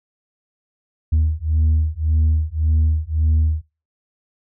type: beating tone pair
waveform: sine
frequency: 77.4 / 79.2 Hz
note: D#2 / D#2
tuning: -9 / +31 cents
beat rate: 1.8 Hz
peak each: -16 dBFS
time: 1.12-3.62 s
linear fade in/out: 10 ms
effects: noise-tail reverb RT60 0.3 s tail -23 dB re dry + tanh soft clip ceiling -11 dBFS